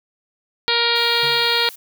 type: harmonic tone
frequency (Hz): 470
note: A#4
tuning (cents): +14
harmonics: 1 / 2 / 3 / 4 / 5 / 6 / 7 / 8 / 9 / 10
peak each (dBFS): -25 / -25 / -25 / -26 / -25 / -28 / -24 / -23 / -22 / -30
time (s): 0.68-1.69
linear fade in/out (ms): 0
type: noise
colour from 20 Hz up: blue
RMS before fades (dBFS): -39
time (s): 0.95-1.76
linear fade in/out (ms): 10
type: tone with exponential decay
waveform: 45% pulse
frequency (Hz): 145.2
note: D3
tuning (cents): -19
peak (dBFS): -31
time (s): 1.23-1.69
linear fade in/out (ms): 2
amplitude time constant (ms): 99
effects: none